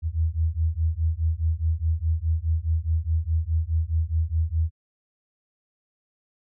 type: beating tone pair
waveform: sine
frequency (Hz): 78.6 / 83.4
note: D#2 / E2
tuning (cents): +18 / +21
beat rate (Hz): 4.8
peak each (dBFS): -24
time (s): 0.02-4.71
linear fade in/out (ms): 50
effects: none